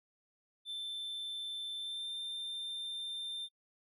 triangle tone with pitch glide, 3544 to 3587 Hz, A7 to A7, +12 to +33 cents, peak -37 dBFS, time 0.65-3.49 s, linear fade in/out 50 ms, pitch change +21 cents, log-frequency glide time 1.78-2.11 s, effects noise-tail reverb RT60 0.1 s tail -26 dB re dry

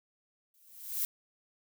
violet noise with exponential growth, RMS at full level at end -29 dBFS, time 0.54-1.05 s, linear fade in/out 2 ms, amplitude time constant 110 ms, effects none

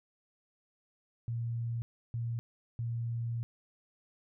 sine tone bursts at uneven times, 116.9 Hz, A#2, 5 cents sharp, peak -32 dBFS, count 3, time 1.28-1.82 / 2.14-2.39 / 2.79-3.43 s, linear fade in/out 0 ms, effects none

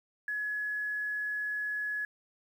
sine tone with quantisation, 1692 Hz, G#6, 32 cents sharp, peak -31 dBFS, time 0.28-2.05 s, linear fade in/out 2 ms, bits 10, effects none

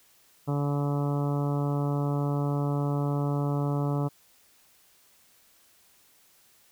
harmonic tone, 143.5 Hz, D3, 40 cents flat, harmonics 1 / 2 / 3 / 4 / 5 / 6 / 7 / 8 / 9, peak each -26 / -32 / -36 / -38 / -40 / -42 / -43 / -44 / -45 dBFS, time 0.47-4.09 s, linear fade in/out 20 ms, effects white hiss -61 dBFS RMS until 6.71 s

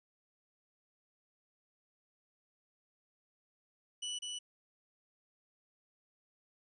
sawtooth tone with echo, 2960 Hz, F#7, in tune, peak -34 dBFS, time 4.02-4.19 s, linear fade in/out 10 ms, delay 200 ms, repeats 1, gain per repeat -2 dB, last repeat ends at 4.39 s, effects resampled to 24000 Hz

